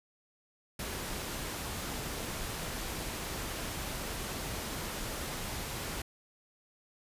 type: noise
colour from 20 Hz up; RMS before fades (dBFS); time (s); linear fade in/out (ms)
pink; -38; 0.79-6.02; 5
effects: resampled to 32000 Hz